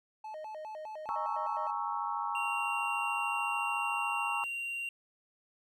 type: tone with vibrato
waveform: triangle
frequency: 732 Hz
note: F#5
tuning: 19 cents flat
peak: -38 dBFS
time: 0.24-1.71 s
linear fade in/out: 5 ms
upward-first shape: square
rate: 4.9 Hz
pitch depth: 290 cents each way
type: chord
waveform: sine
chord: A# half-diminished seventh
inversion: third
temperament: equal with one note detuned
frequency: 830.6 / 924.3 / 1108.7 / 1318.5 Hz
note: G#5 / A#5 / C#6 / E6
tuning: 0 / -15 / 0 / 0 cents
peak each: -38 / -36 / -37 / -40 dBFS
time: 1.09-4.44 s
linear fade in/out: 0 ms
type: tone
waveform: triangle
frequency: 2764 Hz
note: F7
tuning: 19 cents flat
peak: -33 dBFS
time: 2.35-4.89 s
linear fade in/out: 2 ms
effects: none